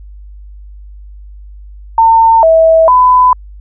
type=tone with pitch steps; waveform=sine; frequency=905 / 649 / 1003 Hz; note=A5 / E5 / B5; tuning=+48 / -27 / +26 cents; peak=-3 dBFS; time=1.98-3.33 s; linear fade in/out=2 ms; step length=450 ms; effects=added 50 Hz sine -29 dBFS peak until 3.6 s

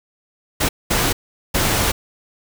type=noise bursts at uneven times; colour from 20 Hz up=pink; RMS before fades=-18 dBFS; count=3; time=0.6-0.69 / 0.9-1.13 / 1.54-1.92 s; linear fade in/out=10 ms; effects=none

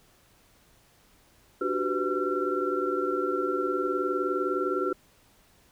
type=tone cluster; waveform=sine; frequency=295 / 366.3 / 385.9 / 502 / 1358 Hz; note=D4 / F#4 / G4 / B4 / F6; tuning=+8 / -17 / -27 / +28 / -49 cents; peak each=-34 / -30 / -31 / -33 / -31 dBFS; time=1.61-4.93 s; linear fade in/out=5 ms; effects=pink hiss -61 dBFS RMS until 5.71 s

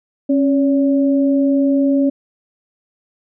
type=tone pair together; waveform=sine; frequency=274.2 / 568 Hz; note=C#4 / C#5; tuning=-19 / +42 cents; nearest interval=octave + minor second; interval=1261 cents; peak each=-12 / -20 dBFS; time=0.29-2.1 s; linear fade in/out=10 ms; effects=none

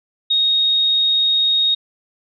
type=tone; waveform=sine; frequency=3736 Hz; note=A#7; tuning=3 cents sharp; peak=-13 dBFS; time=0.3-1.75 s; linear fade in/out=10 ms; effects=none

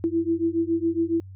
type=beating tone pair; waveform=sine; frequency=328.8 / 336 Hz; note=E4 / E4; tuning=-4 / +33 cents; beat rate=7.2 Hz; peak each=-24 dBFS; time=0.04-1.2 s; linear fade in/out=0 ms; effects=added 95 Hz sine -39 dBFS peak until 1.35 s

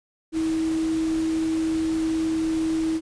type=tone in noise; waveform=sine; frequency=321.2 Hz; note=E4; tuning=45 cents flat; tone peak=-21 dBFS; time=0.32-3.01 s; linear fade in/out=50 ms; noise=pink; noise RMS=-38 dBFS; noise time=0.32-3.01 s; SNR=+14 dB; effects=resampled to 22050 Hz

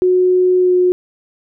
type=tone with pitch glide; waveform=sine; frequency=365.6 to 362 Hz; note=F#4 to F#4; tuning=-21 to -38 cents; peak=-9 dBFS; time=0.02-0.92 s; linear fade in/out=0 ms; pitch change=-17 cents; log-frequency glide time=0.58-0.74 s; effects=none

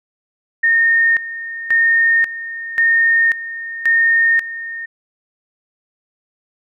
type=tone with tremolo; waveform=sine; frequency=1834 Hz; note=A#6; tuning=29 cents flat; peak=-10 dBFS; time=0.63-4.86 s; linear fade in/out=10 ms; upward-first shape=square; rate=0.93 Hz; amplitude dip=80%; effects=none

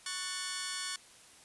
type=chord; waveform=10% pulse; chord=F# minor; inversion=second; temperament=just; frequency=1110 / 1480 / 1776 Hz; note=C#6 / F#6 / A6; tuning=+2 / 0 / +16 cents; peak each=-33 / -33 / -32 dBFS; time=0.06-0.96 s; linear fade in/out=2 ms; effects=white hiss -57 dBFS RMS until 1.44 s + resampled to 24000 Hz

